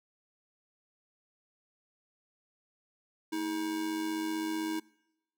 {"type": "tone with amplitude modulation", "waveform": "square", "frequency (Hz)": 318.4, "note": "D#4", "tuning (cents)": 40, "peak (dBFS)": -30, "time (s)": [3.32, 4.8], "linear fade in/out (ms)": 10, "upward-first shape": "sine", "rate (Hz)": 95.7, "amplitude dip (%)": 50, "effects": ["noise-tail reverb RT60 0.9 s tail -24 dB re dry"]}